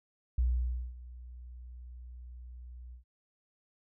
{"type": "tone with ADSR envelope", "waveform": "sine", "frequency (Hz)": 61.2, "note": "B1", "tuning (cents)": -15, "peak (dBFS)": -24, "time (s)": [0.38, 3.04], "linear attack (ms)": 5, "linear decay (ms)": 550, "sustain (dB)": -20, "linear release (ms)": 110, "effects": []}